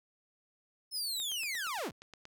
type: linear sweep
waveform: sawtooth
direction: down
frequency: 5274 to 51.91 Hz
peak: -31 dBFS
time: 0.91-1.92 s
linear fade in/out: 50 ms
type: click train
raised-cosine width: 0.2 ms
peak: -32 dBFS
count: 10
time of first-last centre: 1.2-2.254 s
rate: 8.54 Hz
effects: none